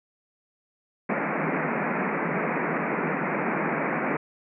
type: band-pass noise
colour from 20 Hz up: pink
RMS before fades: -27 dBFS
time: 1.09-4.17 s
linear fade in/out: 5 ms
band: 150 to 2400 Hz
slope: 96 dB/octave
effects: none